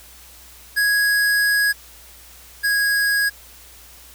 square tone pair in turn, 1661.2 / 1651.6 Hz, G#6 / G#6, 0 / -10 cents, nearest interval unison, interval 10 cents, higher first, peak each -16 / -17 dBFS, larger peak first, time 0.76-1.73 / 2.63-3.3 s, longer first, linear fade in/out 20 ms, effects added 60 Hz sine -49 dBFS peak until 4.14 s + white hiss -45 dBFS RMS until 4.14 s

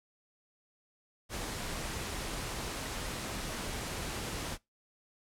pink noise, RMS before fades -38 dBFS, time 1.29-4.58 s, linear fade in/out 50 ms, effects noise-tail reverb RT60 0.2 s tail -23 dB re dry + low-pass 11000 Hz 12 dB/octave

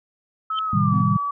sine tone with pitch glide, 1293 to 1145.3 Hz, E6 to D6, -34 to -44 cents, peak -22 dBFS, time 0.5-1.31 s, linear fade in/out 5 ms, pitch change -210 cents, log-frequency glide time 0.65-0.95 s
sine tone with exponential growth, 3112 Hz, G7, 13 cents flat, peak -22 dBFS, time 0.51-0.59 s, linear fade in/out 1 ms, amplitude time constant 16 ms
sine chord, A half-diminished seventh, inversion none, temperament equal with one note detuned, 110 / 130.81 / 156.28 / 196 Hz, A2 / C3 / Eb3 / G3, 0 / 0 / +8 / 0 cents, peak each -23 / -24 / -22 / -21 dBFS, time 0.73-1.17 s, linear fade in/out 5 ms
triangle tone, 246.9 Hz, B3, in tune, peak -26 dBFS, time 0.92-1.03 s, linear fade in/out 20 ms
effects none

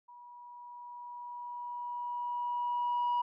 sine tone with level ramp, 968 Hz, B5, 35 cents flat, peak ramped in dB -50 to -25 dBFS, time 0.08-3.22 s, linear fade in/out 10 ms, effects tanh soft clip ceiling -26 dBFS

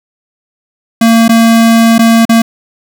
square tone with dropouts, 228.2 Hz, A#3, 37 cents flat, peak -4 dBFS, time 1.01-2.42 s, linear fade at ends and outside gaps 5 ms, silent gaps 1.281-1.292 / 1.982-1.991 / 2.253-2.293 s, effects none

